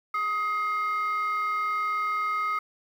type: tone pair together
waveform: sine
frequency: 1259.4 / 2118 Hz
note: D#6 / C7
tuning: +21 / +21 cents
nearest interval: major sixth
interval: 900 cents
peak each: -24 / -31 dBFS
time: 0.14-2.59 s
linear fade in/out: 5 ms
effects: tanh soft clip ceiling -21 dBFS + 9-bit